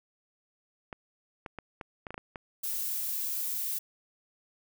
clicks, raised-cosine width 0.5 ms, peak -24 dBFS, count 9, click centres 0.928 / 1.462 / 1.587 / 1.812 / 2.068 / 2.106 / 2.143 / 2.179 / 2.358 s
violet noise, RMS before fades -33 dBFS, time 2.63-3.79 s, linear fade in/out 10 ms
effects none

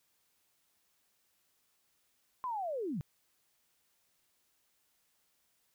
sine linear sweep, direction down, 1046.5 to 125.8 Hz, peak -34 dBFS, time 2.44-3.01 s, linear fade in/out 0 ms, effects white hiss -75 dBFS RMS until 5.74 s

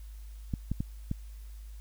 clicks, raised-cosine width 5 ms, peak -18 dBFS, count 4, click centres 0.538 / 0.716 / 0.805 / 1.114 s, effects added 52 Hz sine -42 dBFS peak until 1.8 s + white hiss -62 dBFS RMS until 1.8 s

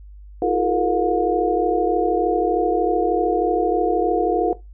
sine tone cluster, 329.9 / 362.9 / 428.9 / 472.2 / 717 Hz, E4 / F#4 / A4 / A#4 / F5, +1 / -34 / -44 / +22 / +45 cents, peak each -23 dBFS, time 0.42-4.53 s, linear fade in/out 2 ms, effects noise-tail reverb RT60 0.2 s tail -17 dB re dry + added 50 Hz sine -38 dBFS peak until 4.73 s

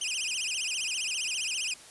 20% pulse tone with vibrato, 2781 Hz, F7, 8 cents flat, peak -24 dBFS, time 0.01-1.74 s, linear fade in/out 5 ms, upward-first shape sine, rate 15 Hz, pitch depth 230 cents each way, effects white hiss -50 dBFS RMS until 1.9 s + resampled to 24000 Hz

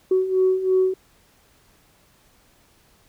sine beating tone pair, 372.2 / 375.2 Hz, F#4 / F#4, +10 / +24 cents, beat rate 3 Hz, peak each -22 / -17 dBFS, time 0.11-0.94 s, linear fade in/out 5 ms, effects tanh soft clip ceiling -10 dBFS + pink hiss -58 dBFS RMS until 3.08 s

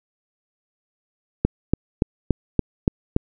click train, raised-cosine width 3 ms, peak -3 dBFS, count 7, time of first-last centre 1.45-3.164 s, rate 3.5 Hz, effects none

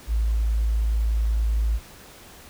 sine tone, 55 Hz, A1, in tune, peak -19 dBFS, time 0.07-1.8 s, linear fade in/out 50 ms, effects pink hiss -46 dBFS RMS until 2.49 s

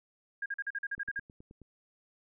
sine tone bursts, 1624 Hz, G#6, 39 cents flat, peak -32 dBFS, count 10, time 0.42-1.197 s, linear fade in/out 5 ms, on 39 ms, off 43 ms
click train, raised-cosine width 3 ms, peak -39 dBFS, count 7, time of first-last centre 0.98-1.617 s, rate 9.42 Hz
effects none

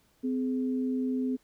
sine tone pair together, 256.1 / 422.7 Hz, C4 / G#4, -37 / +31 cents, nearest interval major sixth, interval 868 cents, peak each -27 / -37 dBFS, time 0.23-1.37 s, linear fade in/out 20 ms, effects pink hiss -67 dBFS RMS until 1.43 s

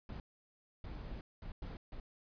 brown noise bursts at uneven times, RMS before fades -45 dBFS, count 5, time 0.09-0.2 / 0.84-1.21 / 1.42-1.52 / 1.62-1.77 / 1.92-2 s, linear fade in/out 2 ms, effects resampled to 11025 Hz

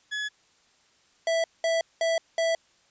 30% pulse tone, 1697 Hz, G#6, 37 cents sharp, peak -26 dBFS, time 0.11-0.29 s, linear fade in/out 20 ms
square tone bursts, 659.3 Hz, E5, in tune, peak -23 dBFS, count 4, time 1.27-2.55 s, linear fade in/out 2 ms, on 170 ms, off 200 ms
effects white hiss -63 dBFS RMS until 2.9 s + resampled to 16000 Hz

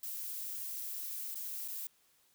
violet noise with dropouts, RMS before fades -41 dBFS, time 0.03-1.87 s, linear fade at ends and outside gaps 2 ms, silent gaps 1.345-1.355 / 1.679-1.683 s, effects white hiss -70 dBFS RMS until 2.34 s

